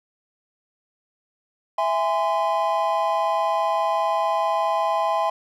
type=chord; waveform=triangle; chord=E augmented; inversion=none; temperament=just; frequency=659.3 / 824.1 / 1030.1 Hz; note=E5 / G#5 / B#5; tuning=0 / -14 / -27 cents; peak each=-22 dBFS; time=1.78-5.3 s; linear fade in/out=5 ms; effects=none